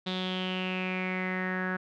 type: tone with low-pass filter sweep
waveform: sawtooth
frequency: 185 Hz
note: F#3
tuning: in tune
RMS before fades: -32 dBFS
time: 0.06-1.77 s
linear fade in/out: 10 ms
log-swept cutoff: 3700 to 1600 Hz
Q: 7.2
effects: none